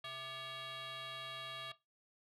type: tone with frequency modulation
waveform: sine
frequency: 2246 Hz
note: C#7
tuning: 22 cents sharp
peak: -40 dBFS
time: 0.04-1.72 s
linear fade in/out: 5 ms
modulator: 529 Hz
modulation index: 3
effects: noise-tail reverb RT60 0.2 s tail -18 dB re dry + tanh soft clip ceiling -42 dBFS

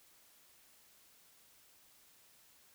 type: silence
effects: white hiss -65 dBFS RMS until 2.74 s

